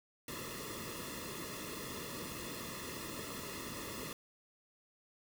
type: noise with comb filter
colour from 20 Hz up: pink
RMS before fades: -44 dBFS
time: 0.28-4.13 s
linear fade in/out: 2 ms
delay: 1.3 ms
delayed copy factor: -0.95
effects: none